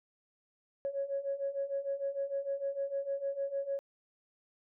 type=beating tone pair; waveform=sine; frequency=550 / 556.6 Hz; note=C#5 / C#5; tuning=-14 / +7 cents; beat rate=6.6 Hz; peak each=-37 / -34 dBFS; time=0.85-3.79 s; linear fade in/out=0 ms; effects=tanh soft clip ceiling -25 dBFS